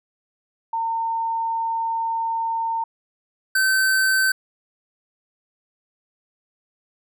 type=tone pair in turn; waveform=sine / square; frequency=910 / 1539.4 Hz; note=A#5 / G6; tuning=-42 / -32 cents; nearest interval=major sixth; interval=910 cents; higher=second; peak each=-21 / -17 dBFS; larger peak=second; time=0.73-2.84 / 3.55-4.32 s; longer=first; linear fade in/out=5 ms; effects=none